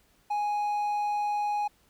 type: tone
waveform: triangle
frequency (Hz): 830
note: G#5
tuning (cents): -1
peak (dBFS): -24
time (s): 0.3-1.68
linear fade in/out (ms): 10
effects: pink hiss -65 dBFS RMS until 1.89 s